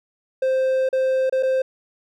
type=tone with dropouts; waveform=triangle; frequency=523.3 Hz; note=C5; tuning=in tune; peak=-15 dBFS; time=0.42-1.62 s; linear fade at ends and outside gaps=5 ms; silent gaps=0.89-0.928 / 1.297-1.324 / 1.427-1.431 s; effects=none